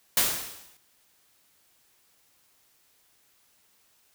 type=noise with exponential decay; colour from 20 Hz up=white; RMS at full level=-20 dBFS; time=0.17-0.77 s; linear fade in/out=2 ms; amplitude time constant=130 ms; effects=white hiss -65 dBFS RMS until 4.14 s